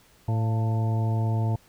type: harmonic tone with a mistuned harmonic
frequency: 111 Hz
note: A2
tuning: 16 cents sharp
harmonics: 1 / 2 / 3 / 4 / 5 / 6 / 8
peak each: -22 / -35 / -38 / -41 / -43 / -38 / -38 dBFS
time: 0.28-1.56 s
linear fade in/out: 5 ms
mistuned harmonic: 6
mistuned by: +60 cents
effects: pink hiss -58 dBFS RMS until 1.68 s